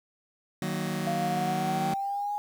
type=chord; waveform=sawtooth; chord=D# minor; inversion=none; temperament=just; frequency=155.56 / 186.68 / 233.3 Hz; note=D#3 / F#3 / A#3; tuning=0 / +16 / +2 cents; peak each=-29 / -28 / -31 dBFS; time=0.62-1.94 s; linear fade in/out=2 ms
type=linear sweep; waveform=sine; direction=up; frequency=690 to 830 Hz; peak=-28 dBFS; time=1.07-2.38 s; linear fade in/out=0 ms
effects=9-bit